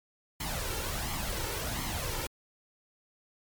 pink noise with flanger, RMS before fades -34 dBFS, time 0.4-2.27 s, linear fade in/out 5 ms, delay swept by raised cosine 0.94 to 2.24 ms, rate 1.4 Hz, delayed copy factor +0.6, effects MP3 96 kbps

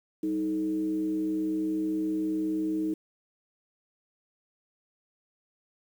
sine tone with frequency modulation, 314.2 Hz, D#4, 17 cents sharp, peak -26 dBFS, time 0.23-2.94 s, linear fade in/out 5 ms, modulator 121 Hz, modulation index 0.44, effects 9-bit

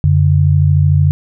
sine tone pair together, 90.84 / 144.2 Hz, F#2 / D3, -31 / -31 cents, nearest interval minor sixth, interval 800 cents, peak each -10 dBFS, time 0.04-1.11 s, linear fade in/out 0 ms, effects none

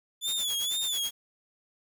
sawtooth tone with vibrato, 3461 Hz, A7, 29 cents flat, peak -25 dBFS, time 0.21-1.11 s, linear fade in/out 50 ms, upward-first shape sine, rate 2.1 Hz, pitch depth 100 cents each way
white noise with tremolo, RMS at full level -40 dBFS, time 0.27-1.11 s, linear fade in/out 5 ms, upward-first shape sine, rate 9.1 Hz, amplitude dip 100%
effects none

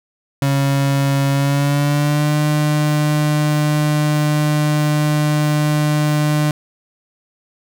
35% pulse tone with pitch glide, 138.59 to 150.26 Hz, C#3 to D3, 0 to +40 cents, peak -12 dBFS, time 0.42-6.51 s, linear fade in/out 2 ms, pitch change +140 cents, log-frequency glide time 1.32-2.33 s, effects none

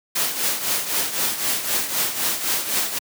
white noise with tremolo, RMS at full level -20 dBFS, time 0.15-2.99 s, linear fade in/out 10 ms, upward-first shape triangle, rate 3.9 Hz, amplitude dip 70%, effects high-pass 150 Hz 12 dB/octave

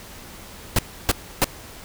pink noise bursts, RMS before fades -17 dBFS, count 3, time 0.76-1.444 s, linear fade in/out 2 ms, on 28 ms, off 300 ms, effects pink hiss -41 dBFS RMS until 1.84 s

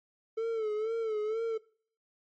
triangle tone with vibrato, 440 Hz, A4, in tune, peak -27 dBFS, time 0.37-1.58 s, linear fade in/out 10 ms, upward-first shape sine, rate 2.1 Hz, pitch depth 73 cents each way, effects noise-tail reverb RT60 0.5 s tail -22 dB re dry + MP3 32 kbps

